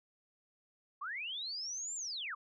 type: linear two-way sweep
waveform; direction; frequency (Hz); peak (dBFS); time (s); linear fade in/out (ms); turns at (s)
sine; up then down; 1046.5 to 7459 to 1046.5; -38; 1.01-2.35; 10; 1.95
effects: none